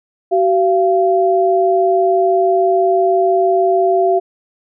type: tone pair together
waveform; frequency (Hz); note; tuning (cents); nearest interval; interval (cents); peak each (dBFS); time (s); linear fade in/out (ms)
sine; 379.7 / 687; F#4 / F5; +45 / -29; minor seventh; 1026; -13; 0.31-4.2; 20
effects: none